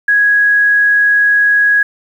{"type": "tone", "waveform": "sine", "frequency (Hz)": 1662, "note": "G#6", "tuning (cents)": 1, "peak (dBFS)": -7, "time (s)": [0.08, 1.83], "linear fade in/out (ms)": 5, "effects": ["7-bit"]}